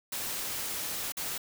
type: noise with dropouts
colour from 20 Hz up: white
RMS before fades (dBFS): -35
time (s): 0.12-1.38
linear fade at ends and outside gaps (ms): 5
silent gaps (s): 1.122-1.169
effects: none